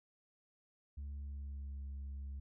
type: tone with pitch glide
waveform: sine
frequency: 71 to 68.9 Hz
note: C#2 to C#2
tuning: +42 to -10 cents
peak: -39 dBFS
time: 0.97-2.4 s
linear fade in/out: 10 ms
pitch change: -52 cents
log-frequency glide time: 1.16-1.81 s
effects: tanh soft clip ceiling -41 dBFS